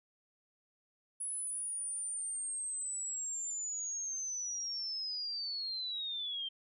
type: linear sweep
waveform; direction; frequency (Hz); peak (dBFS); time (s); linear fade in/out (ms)
sine; down; 10290 to 3136; -36; 1.2-6.49; 10
effects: none